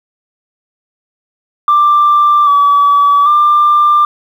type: tone with pitch steps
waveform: sine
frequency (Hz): 1181 / 1145 / 1190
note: D6 / D6 / D6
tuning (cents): +9 / -44 / +22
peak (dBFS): -4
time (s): 1.68-4.05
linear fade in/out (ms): 2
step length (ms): 790
effects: tanh soft clip ceiling -2 dBFS + 7-bit